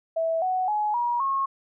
sine tone with pitch steps, 654 / 742.6 / 843.2 / 957.5 / 1087.3 Hz, E5 / F#5 / G#5 / A#5 / C#6, -14 / +6 / +26 / +46 / -34 cents, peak -22 dBFS, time 0.16-1.46 s, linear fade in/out 10 ms, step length 260 ms, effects none

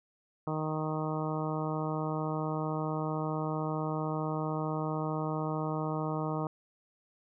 harmonic tone, 155.56 Hz, D#3, in tune, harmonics 1 / 2 / 3 / 4 / 5 / 6 / 7 / 8, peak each -34 / -37 / -39 / -40 / -41 / -42 / -42 / -43 dBFS, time 0.47-6.47 s, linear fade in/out 2 ms, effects none

